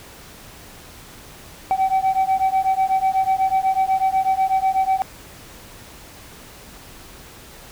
sine beating tone pair, 761 / 769.1 Hz, F#5 / G5, +48 / -33 cents, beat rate 8.1 Hz, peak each -17 dBFS, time 1.71-5.02 s, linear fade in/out 0 ms, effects tanh soft clip ceiling -13 dBFS + pink hiss -42 dBFS RMS until 7.71 s

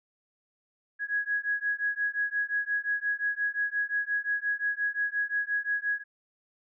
sine beating tone pair, 1661.2 / 1666.9 Hz, G#6 / G#6, 0 / +6 cents, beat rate 5.7 Hz, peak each -30 dBFS, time 0.99-6.04 s, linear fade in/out 50 ms, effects none

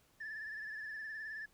sine tone with vibrato, 1744 Hz, A6, 16 cents flat, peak -40 dBFS, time 0.2-1.46 s, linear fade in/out 10 ms, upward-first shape sine, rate 19 Hz, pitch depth 51 cents each way, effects tanh soft clip ceiling -39 dBFS + pink hiss -70 dBFS RMS until 1.53 s

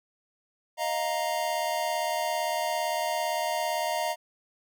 square chord, Eb suspended second, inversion none, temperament just, 622.3 / 700 / 933.4 Hz, Eb5 / F5 / Bb5, 0 / +4 / +2 cents, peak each -32 dBFS, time 0.77-4.16 s, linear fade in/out 50 ms, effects none

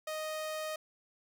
sawtooth tone, 622.3 Hz, D#5, in tune, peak -32 dBFS, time 0.07-0.76 s, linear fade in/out 5 ms, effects none

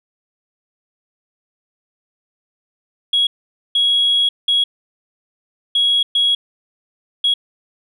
sine tone bursts at uneven times, 3322 Hz, G#7, in tune, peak -11 dBFS, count 6, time 3.13-3.27 / 3.75-4.29 / 4.48-4.64 / 5.75-6.03 / 6.15-6.35 / 7.24-7.34 s, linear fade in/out 5 ms, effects tanh soft clip ceiling -8 dBFS

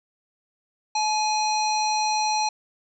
harmonic tone with a mistuned harmonic, 830.6 Hz, G#5, in tune, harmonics 1 / 3 / 5 / 7 / 9, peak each -22 / -32 / -29 / -31 / -42 dBFS, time 0.95-2.49 s, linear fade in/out 5 ms, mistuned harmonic 1, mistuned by +54 cents, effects none

